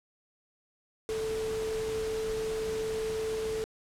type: tone in noise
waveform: sine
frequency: 440 Hz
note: A4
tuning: in tune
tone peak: -30 dBFS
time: 1.09-3.64 s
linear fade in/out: 0 ms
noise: pink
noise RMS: -41 dBFS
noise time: 1.09-3.64 s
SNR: +8 dB
effects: low-pass 10000 Hz 12 dB/octave